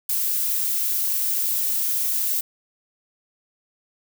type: noise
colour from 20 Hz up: violet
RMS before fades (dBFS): -23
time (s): 0.09-2.41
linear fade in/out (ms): 5
effects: none